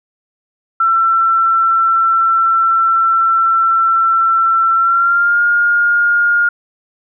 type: tone with pitch glide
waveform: sine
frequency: 1344 to 1419 Hz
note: E6 to F6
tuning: +33 to +27 cents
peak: -9 dBFS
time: 0.8-6.49 s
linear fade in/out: 5 ms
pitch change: +94 cents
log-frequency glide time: 4.75-5.41 s
effects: none